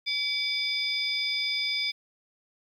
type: tone cluster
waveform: sine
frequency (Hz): 2296 / 3540 / 4924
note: D7 / A7 / D#8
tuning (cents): -40 / +10 / -19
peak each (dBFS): -30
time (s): 0.06-1.92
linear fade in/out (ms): 20
effects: tanh soft clip ceiling -17 dBFS + 10-bit